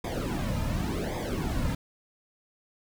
brown noise with flanger, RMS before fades -30 dBFS, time 0.04-1.75 s, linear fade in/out 5 ms, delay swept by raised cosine 0.7 to 2.7 ms, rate 0.89 Hz, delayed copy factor -0.8, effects none

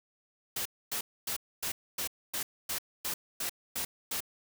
white noise bursts, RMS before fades -34 dBFS, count 11, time 0.56-4.205 s, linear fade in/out 5 ms, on 95 ms, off 260 ms, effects none

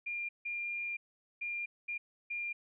sine tone bursts at uneven times, 2401 Hz, D7, 38 cents sharp, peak -35 dBFS, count 5, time 0.06-0.29 / 0.45-0.97 / 1.41-1.66 / 1.88-1.98 / 2.3-2.53 s, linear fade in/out 10 ms, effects none

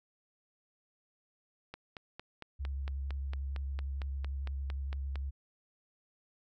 click train, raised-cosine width 0.3 ms, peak -27 dBFS, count 16, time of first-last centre 1.74-5.157 s, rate 4.39 Hz
sine tone with vibrato, 68.4 Hz, C#2, 23 cents flat, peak -34 dBFS, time 2.59-5.31 s, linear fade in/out 20 ms, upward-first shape sine, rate 11 Hz, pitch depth 27 cents each way
effects none

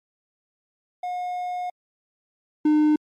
triangle tone pair in turn, 720 / 303.4 Hz, F#5 / D#4, -47 / -44 cents, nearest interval octave + minor third, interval 1497 cents, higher first, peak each -24 / -13 dBFS, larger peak second, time 1.03-1.7 / 2.65-2.96 s, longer first, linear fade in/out 5 ms, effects MP3 64 kbps

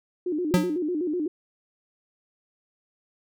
sine tone with vibrato, 329.6 Hz, E4, in tune, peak -24 dBFS, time 0.26-1.28 s, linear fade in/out 5 ms, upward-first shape square, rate 8 Hz, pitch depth 150 cents each way
square tone with exponential decay, 180.9 Hz, F#3, 39 cents flat, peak -15 dBFS, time 0.54-0.78 s, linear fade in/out 0 ms, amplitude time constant 52 ms
effects none

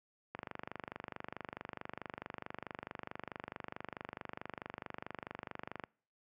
click train, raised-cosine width 0.5 ms, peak -26 dBFS, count 136, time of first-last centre 0.35-5.838 s, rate 24.6 Hz, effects noise-tail reverb RT60 0.5 s tail -26 dB re dry + high-pass 100 Hz 12 dB/octave

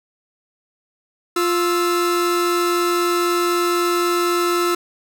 45% pulse tone pair together, 350 / 1316.1 Hz, F4 / E6, +4 / -3 cents, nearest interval octave + major seventh, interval 2293 cents, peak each -18 / -21 dBFS, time 1.36-4.75 s, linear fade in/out 5 ms, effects none

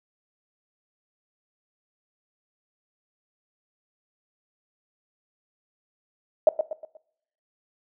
sine tone with echo, 622.3 Hz, D#5, in tune, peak -11 dBFS, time 6.47-6.49 s, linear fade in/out 2 ms, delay 120 ms, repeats 4, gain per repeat -8 dB, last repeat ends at 6.97 s, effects noise-tail reverb RT60 0.7 s tail -20 dB re dry

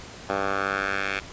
10% pulse tone with band-pass filter sweep, 98 Hz, G2, in tune, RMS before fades -27 dBFS, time 0.29-1.2 s, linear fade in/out 5 ms, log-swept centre 920 to 2200 Hz, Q 2.1, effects pink hiss -42 dBFS RMS until 1.32 s + resampled to 16000 Hz

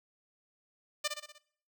5% pulse tone with echo, 597 Hz, D5, 28 cents sharp, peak -18 dBFS, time 1.04-1.08 s, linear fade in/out 10 ms, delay 61 ms, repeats 5, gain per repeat -5 dB, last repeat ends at 1.385 s, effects noise-tail reverb RT60 0.6 s tail -20 dB re dry

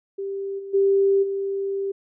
sine tone with level steps, 393.3 Hz, G4, 6 cents sharp, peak -26 / -32 / -15 / -23 dBFS, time 0.18-1.92 s, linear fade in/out 10 ms, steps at 0.58 / 0.73 / 1.22 s, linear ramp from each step 20 ms, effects none

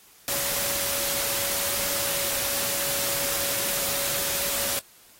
sine tone in noise, 560 Hz, C#5, 18 cents sharp, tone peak -37 dBFS, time 0.28-4.79 s, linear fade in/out 0 ms, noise white, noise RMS -27 dBFS, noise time 0.28-4.79 s, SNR -13 dB, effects white hiss -54 dBFS RMS until 5.19 s + AAC 48 kbps

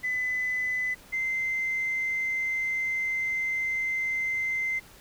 sine tone pair in turn, 2008 / 2076 Hz, B6 / C7, +28 / -14 cents, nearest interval minor second, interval 58 cents, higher second, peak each -25 dBFS, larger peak neither, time 0.03-0.95 / 1.12-4.8 s, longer second, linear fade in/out 20 ms, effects tanh soft clip ceiling -21 dBFS + pink hiss -52 dBFS RMS until 5 s

